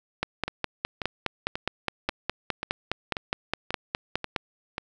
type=two click trains; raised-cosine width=0.3 ms; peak=-9 / -14 dBFS; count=21 / 9; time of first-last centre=0.23-4.362 / 0.48-4.781 s; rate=4.84 / 1.86 Hz; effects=none